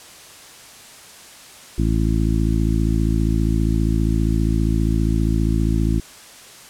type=harmonic tone; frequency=55 Hz; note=A1; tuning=in tune; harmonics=1 / 2 / 3 / 4 / 5 / 6; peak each=-19 / -22 / -24 / -25 / -26 / -27 dBFS; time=1.78-6 s; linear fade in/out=5 ms; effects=white hiss -42 dBFS RMS until 6.69 s + low-pass 10000 Hz 12 dB/octave